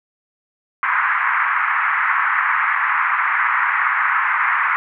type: band-pass noise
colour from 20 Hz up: pink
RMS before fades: -18 dBFS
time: 0.83-4.76 s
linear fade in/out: 0 ms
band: 1000 to 2100 Hz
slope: 48 dB/octave
effects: none